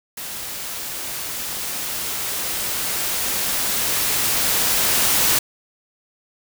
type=noise with level ramp; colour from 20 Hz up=white; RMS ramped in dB=-31 to -17 dBFS; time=0.17-5.39 s; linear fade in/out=5 ms; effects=none